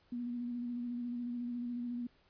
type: tone with vibrato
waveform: sine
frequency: 241.5 Hz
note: B3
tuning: 39 cents flat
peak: -36 dBFS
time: 0.12-2.07 s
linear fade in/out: 5 ms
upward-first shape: square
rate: 14 Hz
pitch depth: 20 cents each way
effects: pink hiss -69 dBFS RMS until 2.29 s + resampled to 11025 Hz